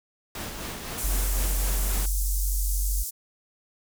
pink noise with tremolo, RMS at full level -34 dBFS, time 0.35-2.06 s, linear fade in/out 2 ms, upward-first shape sine, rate 3.9 Hz, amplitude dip 35%
white band-pass noise, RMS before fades -33 dBFS, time 0.97-3.11 s, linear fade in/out 20 ms, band 6100 to 16000 Hz, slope 24 dB/octave
sine tone, 46.14 Hz, F#1, 4 cents flat, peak -23 dBFS, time 1.03-3.04 s, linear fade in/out 20 ms
effects none

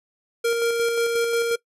square tone with tremolo, 466.2 Hz, A#4, in tune, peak -19 dBFS, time 0.44-1.56 s, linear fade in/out 10 ms, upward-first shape square, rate 5.6 Hz, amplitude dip 30%, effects noise-tail reverb RT60 0.1 s tail -21 dB re dry + resampled to 32000 Hz

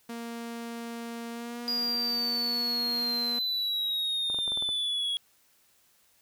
sawtooth tone with pitch glide, 233.1 to 239.2 Hz, A#3 to A#3, 0 to +45 cents, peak -32 dBFS, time 0.09-3.39 s, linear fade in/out 5 ms, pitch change +45 cents, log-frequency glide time 1.31-1.61 s
triangle exponential sweep, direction down, 4867 to 3322 Hz, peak -26 dBFS, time 1.68-5.17 s, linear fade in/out 0 ms
clicks, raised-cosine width 1 ms, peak -28 dBFS, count 8, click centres 4.3 / 4.345 / 4.388 / 4.478 / 4.52 / 4.574 / 4.624 / 4.69 s
effects white hiss -65 dBFS RMS until 6.21 s

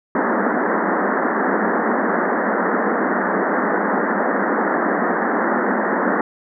pink band-pass noise, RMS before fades -19 dBFS, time 0.15-6.21 s, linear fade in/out 2 ms, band 190 to 1900 Hz, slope 96 dB/octave, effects none

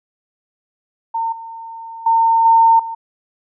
sine tone with level steps, 910 Hz, A#5, 42 cents flat, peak -17 / -29 / -10 / -7 / -23 dBFS, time 1.14-2.95 s, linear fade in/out 10 ms, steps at 1.32 / 2.06 / 2.45 / 2.79 s, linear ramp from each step 5 ms, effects none

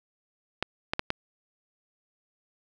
clicks, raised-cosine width 0.3 ms, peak -10 dBFS, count 4, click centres 0.626 / 0.935 / 0.994 / 1.104 s, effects none

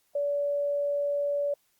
sine tone, 574 Hz, D5, 40 cents flat, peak -25 dBFS, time 0.15-1.54 s, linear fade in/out 5 ms, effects white hiss -70 dBFS RMS until 1.79 s + Opus 48 kbps

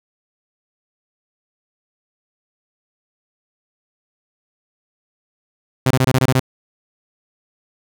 sawtooth tone bursts, 130 Hz, C3, 11 cents flat, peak -8 dBFS, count 8, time 5.86-6.397 s, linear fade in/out 5 ms, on 47 ms, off 23 ms, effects none

